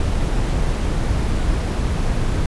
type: noise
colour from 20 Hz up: brown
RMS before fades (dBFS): -19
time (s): 0-2.46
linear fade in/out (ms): 2
effects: resampled to 24000 Hz